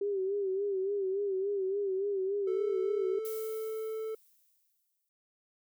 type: tone with vibrato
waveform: sine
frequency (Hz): 392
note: G4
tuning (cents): 0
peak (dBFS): -29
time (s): 0.01-3.19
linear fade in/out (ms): 5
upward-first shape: sine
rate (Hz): 3.5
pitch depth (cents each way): 75
type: tone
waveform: triangle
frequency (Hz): 440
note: A4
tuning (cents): 0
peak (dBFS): -32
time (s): 2.47-4.15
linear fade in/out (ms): 5
type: noise with exponential decay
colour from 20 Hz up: violet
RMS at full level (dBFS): -43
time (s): 3.25-5.09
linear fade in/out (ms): 0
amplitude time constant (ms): 400
effects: none